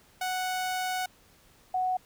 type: tone pair in turn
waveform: sawtooth / sine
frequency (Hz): 740 / 740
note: F#5 / F#5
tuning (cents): 0 / 0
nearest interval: unison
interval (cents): 0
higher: neither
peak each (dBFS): -25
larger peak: neither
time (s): 0.21-1.06 / 1.74-1.97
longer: first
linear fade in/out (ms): 5
effects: pink hiss -60 dBFS RMS until 2.05 s